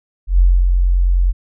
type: tone with ADSR envelope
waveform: sine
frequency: 44.68 Hz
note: F1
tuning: 40 cents sharp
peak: -6 dBFS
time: 0.27-1.33 s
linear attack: 120 ms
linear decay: 260 ms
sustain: -4 dB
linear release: 32 ms
effects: none